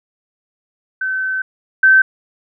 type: tone pair in turn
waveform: sine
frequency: 1531 / 1544.3 Hz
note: G6 / G6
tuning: -41 / -26 cents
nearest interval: unison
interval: 15 cents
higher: second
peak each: -17 / -6 dBFS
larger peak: second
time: 1.01-1.42 / 1.83-2.02 s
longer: first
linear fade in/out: 5 ms
effects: none